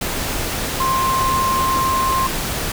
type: tone in noise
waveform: sine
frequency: 1054 Hz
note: C6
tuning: 12 cents sharp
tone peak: -16 dBFS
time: 0.8-2.27 s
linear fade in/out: 5 ms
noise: pink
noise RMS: -23 dBFS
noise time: 0.01-2.72 s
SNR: +4 dB
effects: none